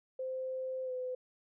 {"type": "tone with pitch glide", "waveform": "sine", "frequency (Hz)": [519, 506.9], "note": ["C5", "B4"], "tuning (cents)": [-14, 45], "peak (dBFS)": -35, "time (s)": [0.19, 1.15], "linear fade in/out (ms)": 5, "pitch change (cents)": -41, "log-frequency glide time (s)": [0.84, 0.92], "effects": []}